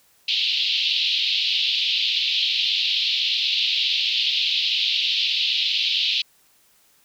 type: band-pass noise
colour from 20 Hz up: white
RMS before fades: -22 dBFS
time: 0.28-6.22 s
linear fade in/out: 5 ms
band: 2700 to 4200 Hz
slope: 48 dB/octave
effects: white hiss -59 dBFS RMS until 7.04 s